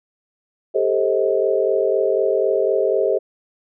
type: chord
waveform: sine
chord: A half-diminished seventh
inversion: third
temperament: just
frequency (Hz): 396 / 440 / 528 / 633.6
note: G4 / A4 / C5 / Eb5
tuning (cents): +18 / 0 / +16 / +31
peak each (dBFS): -20 / -21 / -21 / -22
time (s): 0.74-3.19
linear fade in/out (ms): 20
effects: none